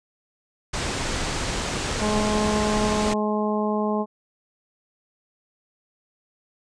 pink low-pass noise, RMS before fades -27 dBFS, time 0.73-3.14 s, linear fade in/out 10 ms, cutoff 8700 Hz, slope 48 dB/octave
harmonic tone, 211.6 Hz, G#3, 33 cents sharp, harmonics 1 / 2 / 3 / 4 / 5, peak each -24 / -27 / -29 / -30 / -31 dBFS, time 1.99-4.06 s, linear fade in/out 50 ms
effects none

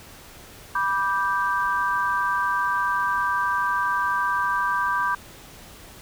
sine chord, G major, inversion first, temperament equal with one note detuned, 980.9 / 1174.7 / 1568 Hz, B5 / D6 / G6, -12 / 0 / 0 cents, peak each -25 dBFS, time 0.75-5.15 s, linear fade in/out 5 ms, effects pink hiss -45 dBFS RMS until 6.01 s

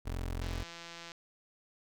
25% pulse tone, 43.65 Hz, F1, in tune, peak -31 dBFS, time 0.05-0.64 s, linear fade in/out 20 ms
click train, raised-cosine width 0.2 ms, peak -29 dBFS, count 119, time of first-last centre 0.42-1.118 s, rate 169 Hz
effects none

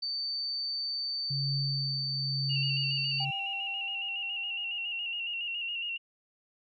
sine tone, 4569 Hz, D8, 48 cents flat, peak -31 dBFS, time 0.02-3.25 s, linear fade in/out 10 ms
sine tone with tremolo, 138.59 Hz, C#3, in tune, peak -29 dBFS, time 1.3-3.31 s, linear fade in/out 10 ms, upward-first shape triangle, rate 0.98 Hz, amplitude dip 60%
sine tone with vibrato, 2794 Hz, F7, in tune, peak -32 dBFS, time 2.49-5.98 s, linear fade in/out 20 ms, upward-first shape square, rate 7.2 Hz, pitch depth 40 cents each way
triangle tone with exponential decay, 784 Hz, G5, in tune, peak -34 dBFS, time 3.2-5.73 s, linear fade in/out 5 ms, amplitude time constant 550 ms
effects none

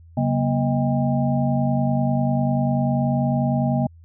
sine tone cluster, 136.9 / 187.3 / 237.2 / 627 / 802 Hz, C#3 / F#3 / A#3 / D#5 / G5, -21 / +21 / +30 / +13 / +39 cents, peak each -21 / -29 / -22 / -27 / -29 dBFS, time 0.17-3.87 s, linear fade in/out 5 ms, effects added 83 Hz sine -44 dBFS peak until 4.04 s

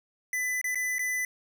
square tone with dropouts, 2001 Hz, B6, 22 cents sharp, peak -28 dBFS, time 0.33-1.25 s, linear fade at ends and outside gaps 2 ms, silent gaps 0.614-0.642 / 0.747-0.755 / 0.984-0.992 s, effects none

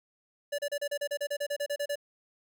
square tone bursts, 577 Hz, D5, 31 cents flat, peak -30 dBFS, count 15, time 0.52-1.957 s, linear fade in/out 10 ms, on 65 ms, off 33 ms, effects none

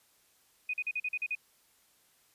sine tone bursts, 2489 Hz, D#7, in tune, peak -30 dBFS, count 8, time 0.69-1.352 s, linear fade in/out 5 ms, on 46 ms, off 42 ms, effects white hiss -67 dBFS RMS until 2.34 s + resampled to 32000 Hz

